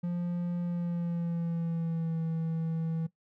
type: tone with pitch glide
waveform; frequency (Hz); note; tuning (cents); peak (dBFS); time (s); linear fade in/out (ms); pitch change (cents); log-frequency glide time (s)
triangle; 174.6 to 162.91; F3 to E3; 0 to -20; -27; 0.03-3.07; 10; -120; 0.62-2.21
effects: noise-tail reverb RT60 0.1 s tail -17 dB re dry